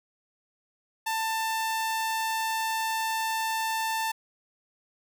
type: tone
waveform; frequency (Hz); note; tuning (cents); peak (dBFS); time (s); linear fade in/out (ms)
sawtooth; 890; A5; +20; -23; 1.06-4.12; 10
effects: none